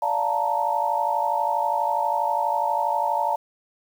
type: chord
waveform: sine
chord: Bb major seventh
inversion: first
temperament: equal with one note detuned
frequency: 581.3 / 698.5 / 880 / 932.3 Hz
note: D5 / F5 / A5 / Bb5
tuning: -18 / 0 / 0 / 0 cents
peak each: -29 / -28 / -24 / -25 dBFS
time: 0.02-3.36 s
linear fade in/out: 5 ms
effects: 8-bit